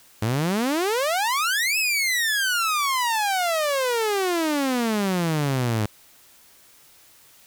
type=exponential two-way sweep; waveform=sawtooth; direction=up then down; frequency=103.4 to 2637 to 103.4 Hz; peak=-17 dBFS; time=0.22-5.86 s; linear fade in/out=5 ms; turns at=1.78 s; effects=white hiss -53 dBFS RMS until 7.46 s